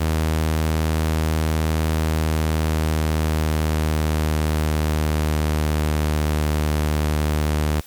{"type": "tone with pitch glide", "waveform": "sawtooth", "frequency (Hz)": [78.9, 75.9], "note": ["D#2", "D#2"], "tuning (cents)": [25, -42], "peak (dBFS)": -14, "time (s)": [0, 7.81], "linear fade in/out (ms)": 10, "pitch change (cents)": -67, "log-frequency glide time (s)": [2.03, 6.53], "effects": ["white hiss -45 dBFS RMS until 7.86 s", "MP3 96 kbps"]}